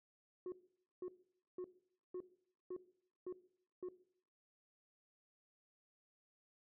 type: tone bursts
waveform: sine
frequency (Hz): 364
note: F#4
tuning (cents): -28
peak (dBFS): -39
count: 7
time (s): 0.46-3.887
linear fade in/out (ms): 2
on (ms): 61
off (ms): 500
effects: noise-tail reverb RT60 0.6 s tail -18 dB re dry + tanh soft clip ceiling -41 dBFS